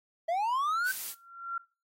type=linear sweep; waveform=triangle; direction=up; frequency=640 to 1559 Hz; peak=-25 dBFS; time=0.28-0.92 s; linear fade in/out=10 ms
type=noise; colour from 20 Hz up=blue; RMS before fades=-37 dBFS; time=0.84-1.15 s; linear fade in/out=50 ms
type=tone with exponential growth; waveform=sine; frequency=1372 Hz; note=F6; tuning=31 cents flat; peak=-29 dBFS; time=1.02-1.58 s; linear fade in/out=5 ms; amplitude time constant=120 ms
effects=noise-tail reverb RT60 0.3 s tail -19 dB re dry + AAC 48 kbps